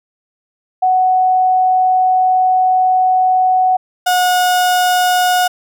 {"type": "tone pair in turn", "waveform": ["sine", "35% pulse"], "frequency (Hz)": [743, 725.6], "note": ["F#5", "F#5"], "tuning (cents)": [7, -34], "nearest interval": "unison", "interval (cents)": 41, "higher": "first", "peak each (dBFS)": -9, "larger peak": "neither", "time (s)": [[0.82, 3.77], [4.06, 5.48]], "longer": "first", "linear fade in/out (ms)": 10, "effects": []}